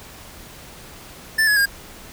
square tone with pitch steps, 1764 / 1689.2 / 1617.6 Hz, A6 / G#6 / G#6, +4 / +29 / -46 cents, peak -15 dBFS, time 1.38-1.659 s, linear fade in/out 10 ms, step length 93 ms, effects pink hiss -41 dBFS RMS until 2.12 s

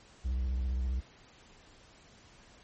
triangle tone with vibrato, 63.4 Hz, B1, 46 cents sharp, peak -27 dBFS, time 0.24-1.01 s, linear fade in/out 20 ms, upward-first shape square, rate 15 Hz, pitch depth 78 cents each way, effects pink hiss -58 dBFS RMS until 2.63 s + MP3 32 kbps

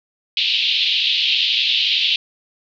pink band-pass noise, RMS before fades -18 dBFS, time 0.37-2.16 s, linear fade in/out 2 ms, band 2700 to 4100 Hz, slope 48 dB/octave, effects none

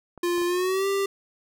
clicks, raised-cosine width 1 ms, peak -29 dBFS, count 3, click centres 0.177 / 0.38 / 0.417 s
square tone with pitch glide, 349.2 to 394.2 Hz, F4 to G4, 0 to +10 cents, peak -23 dBFS, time 0.23-1.06 s, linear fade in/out 5 ms, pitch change +210 cents, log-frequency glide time 0.46-0.87 s
effects none

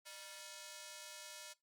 5% pulse ring-modulated tone, 784 Hz, G5, in tune, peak -35 dBFS, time 0.05-1.54 s, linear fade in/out 20 ms, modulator 179 Hz, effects noise-tail reverb RT60 0.2 s tail -21 dB re dry + Opus 32 kbps

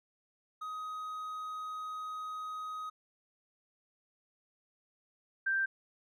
triangle / sine tone pair in turn, 1257 / 1571.9 Hz, D#6 / G6, +17 / +4 cents, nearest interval major third, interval 387 cents, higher second, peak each -36 / -28 dBFS, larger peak second, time 0.61-2.9 / 5.46-5.66 s, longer first, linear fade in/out 10 ms, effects none

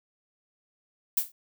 violet noise with exponential decay, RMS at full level -20 dBFS, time 1.17-1.32 s, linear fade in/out 5 ms, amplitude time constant 32 ms, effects none

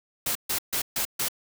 white noise bursts, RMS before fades -27 dBFS, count 5, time 0.26-1.285 s, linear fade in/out 5 ms, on 93 ms, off 140 ms, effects none

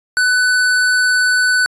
square tone, 1497 Hz, F#6, 20 cents sharp, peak -12 dBFS, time 0.17-1.66 s, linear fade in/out 0 ms, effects resampled to 24000 Hz

